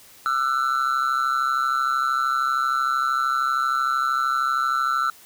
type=tone with amplitude modulation; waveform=triangle; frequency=1341 Hz; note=E6; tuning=29 cents sharp; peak=-14 dBFS; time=0.26-5.1 s; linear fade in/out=0 ms; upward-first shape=sine; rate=133 Hz; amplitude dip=85%; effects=white hiss -49 dBFS RMS until 5.25 s